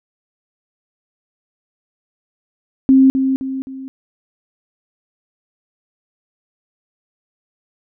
sine tone with echo, 265.6 Hz, C4, 26 cents sharp, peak -6 dBFS, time 2.89-3.1 s, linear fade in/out 0 ms, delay 260 ms, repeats 3, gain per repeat -7 dB, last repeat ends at 3.88 s, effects none

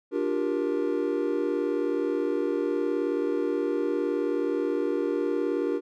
triangle chord, G minor seventh, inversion second, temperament just, 294 / 352.8 / 392 / 470.4 Hz, D4 / F4 / G4 / Bb4, +2 / +18 / 0 / +16 cents, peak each -28 dBFS, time 0.11-5.81 s, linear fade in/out 50 ms, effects none

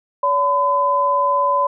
sine tone pair together, 568 / 1012.1 Hz, C#5 / B5, +42 / +42 cents, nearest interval minor seventh, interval 1000 cents, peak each -20 / -15 dBFS, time 0.23-1.67 s, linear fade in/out 5 ms, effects none

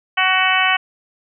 harmonic tone, 374.4 Hz, F#4, 20 cents sharp, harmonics 2 / 3 / 4 / 5 / 6 / 7 / 8, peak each -21 / -21 / -21 / -21 / -21 / -21 / -21 dBFS, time 0.17-0.77 s, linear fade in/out 10 ms, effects none

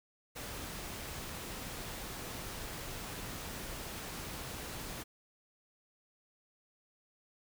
pink noise, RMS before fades -43 dBFS, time 0.35-5.04 s, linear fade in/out 20 ms, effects none

